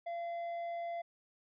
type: tone with tanh clipping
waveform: sine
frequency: 684 Hz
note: F5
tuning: 36 cents flat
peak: -38 dBFS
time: 0.06-1.02 s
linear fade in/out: 10 ms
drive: 6 dB
effects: none